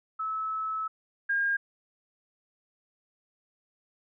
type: tone pair in turn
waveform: sine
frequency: 1300 / 1616.3 Hz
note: E6 / G#6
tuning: -24 / -47 cents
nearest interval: major third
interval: 377 cents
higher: second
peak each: -29 / -24 dBFS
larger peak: second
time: 0.19-0.88 / 1.29-1.57 s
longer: first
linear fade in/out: 10 ms
effects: none